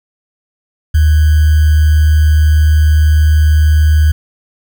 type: tone with sample-and-hold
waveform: sine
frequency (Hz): 76.7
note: D#2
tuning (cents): -24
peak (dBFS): -5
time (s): 0.94-4.12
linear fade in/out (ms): 10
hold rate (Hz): 1575
effects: none